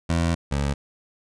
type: tone pair in turn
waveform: 20% pulse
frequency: 83.9 / 70.55 Hz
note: E2 / C#2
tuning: +31 / +31 cents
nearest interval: minor third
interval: 300 cents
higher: first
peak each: -15 / -17 dBFS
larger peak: first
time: 0.09-0.35 / 0.51-0.74 s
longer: first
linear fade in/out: 10 ms
effects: resampled to 22050 Hz